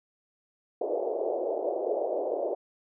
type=band-pass noise; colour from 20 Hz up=white; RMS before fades=-30 dBFS; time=0.81-2.55 s; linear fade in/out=5 ms; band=360 to 670 Hz; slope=48 dB/octave; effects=none